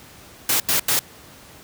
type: noise bursts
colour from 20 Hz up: white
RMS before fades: -19 dBFS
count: 3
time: 0.49-0.992 s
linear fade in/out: 2 ms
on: 110 ms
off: 86 ms
effects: pink hiss -45 dBFS RMS until 1.63 s + high-pass 60 Hz 12 dB/octave